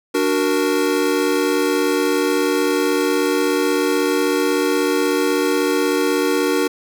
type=chord; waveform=square; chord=D augmented; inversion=none; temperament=equal; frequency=293.7 / 370 / 466.2 Hz; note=D4 / F#4 / A#4; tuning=0 / 0 / 0 cents; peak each=-21 dBFS; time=0.14-6.68 s; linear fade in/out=10 ms; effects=none